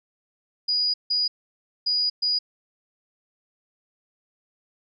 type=tone bursts at uneven times; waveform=sine; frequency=4906 Hz; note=D#8; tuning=25 cents flat; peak=-20 dBFS; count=4; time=0.68-0.94 / 1.1-1.28 / 1.86-2.1 / 2.22-2.39 s; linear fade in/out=10 ms; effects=none